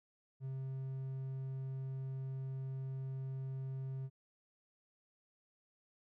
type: tone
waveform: triangle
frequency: 133 Hz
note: C3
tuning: 29 cents sharp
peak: -37 dBFS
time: 0.4-4.1 s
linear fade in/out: 50 ms
effects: none